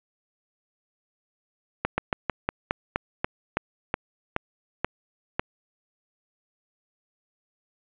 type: slowing click train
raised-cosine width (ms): 0.5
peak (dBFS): -8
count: 13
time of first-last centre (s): 1.85-5.395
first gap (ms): 130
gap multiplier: 1.14
effects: resampled to 8000 Hz + 7-bit